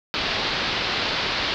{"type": "low-pass noise", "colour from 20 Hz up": "white", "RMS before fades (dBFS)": -25, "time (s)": [0.14, 1.54], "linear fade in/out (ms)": 0, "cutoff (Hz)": 4700, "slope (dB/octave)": 48, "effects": []}